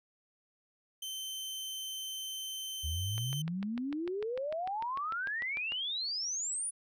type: tone with vibrato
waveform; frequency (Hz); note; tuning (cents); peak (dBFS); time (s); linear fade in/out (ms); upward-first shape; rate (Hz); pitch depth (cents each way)
sawtooth; 3090; G7; -26; -35; 1.02-3.42; 5; square; 20; 9
type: exponential sweep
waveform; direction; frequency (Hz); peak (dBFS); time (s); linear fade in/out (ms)
sine; up; 73 to 9956; -33; 2.83-6.71; 20
type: click train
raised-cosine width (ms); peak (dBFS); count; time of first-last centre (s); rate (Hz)
0.3; -27; 18; 3.18-5.721; 6.69
effects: none